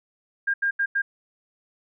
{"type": "tone bursts at uneven times", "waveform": "sine", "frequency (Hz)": 1609, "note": "G6", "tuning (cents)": 45, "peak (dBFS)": -20, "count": 4, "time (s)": [[0.47, 0.54], [0.62, 0.71], [0.79, 0.86], [0.95, 1.02]], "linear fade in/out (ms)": 10, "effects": []}